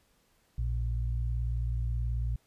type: tone pair together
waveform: sine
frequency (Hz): 58 / 116.54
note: A#1 / A#2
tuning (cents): -8 / 0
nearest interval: octave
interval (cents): 1208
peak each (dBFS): -29 / -34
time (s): 0.58-2.36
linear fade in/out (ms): 5
effects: pink hiss -69 dBFS RMS until 2.46 s + resampled to 32000 Hz